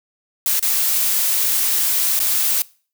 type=noise with dropouts; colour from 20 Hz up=blue; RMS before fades=-18 dBFS; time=0.46-2.62 s; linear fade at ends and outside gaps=1 ms; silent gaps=0.595-0.626 / 2.192-2.201 s; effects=noise-tail reverb RT60 0.4 s tail -22 dB re dry